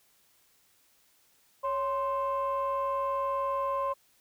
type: tone pair together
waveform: sine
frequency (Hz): 554.4 / 1046.6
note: C#5 / C6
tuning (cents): 0 / 0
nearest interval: major seventh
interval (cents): 1100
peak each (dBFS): -30 / -28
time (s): 1.63-3.94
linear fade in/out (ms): 20
effects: tanh soft clip ceiling -23 dBFS + white hiss -66 dBFS RMS until 4.2 s